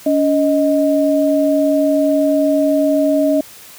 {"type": "tone pair together", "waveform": "sine", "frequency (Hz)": [284, 624], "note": ["C#4", "D#5"], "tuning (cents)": [42, 5], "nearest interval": "octave + major second", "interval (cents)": 1363, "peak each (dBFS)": -14, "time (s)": [0.06, 3.41], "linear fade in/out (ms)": 5, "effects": ["white hiss -39 dBFS RMS until 3.78 s"]}